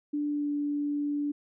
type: tone with pitch glide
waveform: sine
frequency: 293.7 to 290.8 Hz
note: D4 to D4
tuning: 0 to -17 cents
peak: -27 dBFS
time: 0.13-1.32 s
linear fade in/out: 10 ms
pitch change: -17 cents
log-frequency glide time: 0.28-0.5 s
effects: none